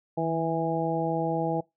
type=harmonic tone with a mistuned harmonic; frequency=164.4 Hz; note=E3; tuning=4 cents flat; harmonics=1 / 2 / 3 / 4 / 5; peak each=-31 / -31 / -31 / -31 / -31 dBFS; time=0.17-1.61 s; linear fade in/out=10 ms; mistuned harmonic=1; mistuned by=-33 cents; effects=noise-tail reverb RT60 0.2 s tail -24 dB re dry